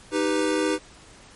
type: chord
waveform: square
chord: Eb augmented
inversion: none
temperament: equal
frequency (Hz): 311.1 / 392 / 493.9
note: Eb4 / G4 / B4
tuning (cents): 0 / 0 / 0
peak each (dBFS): -25 / -27 / -27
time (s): 0.11-0.79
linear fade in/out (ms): 50
effects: pink hiss -49 dBFS RMS until 1.35 s + MP3 48 kbps